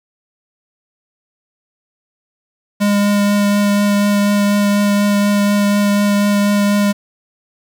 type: tone with vibrato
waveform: square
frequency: 203.9 Hz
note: G#3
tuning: 32 cents flat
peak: -12 dBFS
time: 2.8-6.93 s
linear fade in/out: 20 ms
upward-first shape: triangle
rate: 4.1 Hz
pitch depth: 11 cents each way
effects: 7-bit